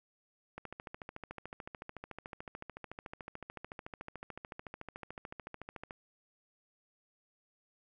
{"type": "click train", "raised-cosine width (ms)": 0.5, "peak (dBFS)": -28, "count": 74, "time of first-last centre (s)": [0.58, 5.908], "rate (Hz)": 13.7, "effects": []}